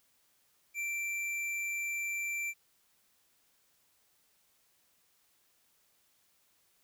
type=tone with tanh clipping; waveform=triangle; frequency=2349 Hz; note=D7; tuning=in tune; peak=-35 dBFS; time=0.74-2.54 s; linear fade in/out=50 ms; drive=17 dB; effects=white hiss -71 dBFS RMS until 6.83 s